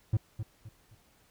triangle tone with echo, 108.5 Hz, A2, 24 cents flat, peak -20 dBFS, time 0.13-0.17 s, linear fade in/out 5 ms, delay 260 ms, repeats 3, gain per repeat -10 dB, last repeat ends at 0.95 s, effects pink hiss -65 dBFS RMS until 1.3 s

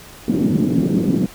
white band-pass noise, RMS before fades -17 dBFS, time 0.28-1.26 s, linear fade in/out 2 ms, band 150 to 290 Hz, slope 24 dB/octave, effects pink hiss -40 dBFS RMS until 1.34 s

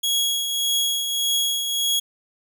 sawtooth tone with tremolo, 3322 Hz, G#7, in tune, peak -15 dBFS, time 0.03-2 s, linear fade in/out 10 ms, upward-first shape triangle, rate 1.7 Hz, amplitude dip 50%, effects none

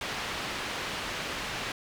white low-pass noise, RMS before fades -35 dBFS, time 0.01-1.72 s, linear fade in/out 2 ms, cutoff 3100 Hz, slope 12 dB/octave, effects none

